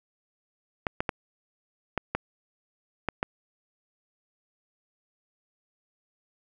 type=clicks; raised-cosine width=0.5 ms; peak=-11 dBFS; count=7; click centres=0.868 / 1.005 / 1.092 / 1.977 / 2.15 / 3.087 / 3.229 s; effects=none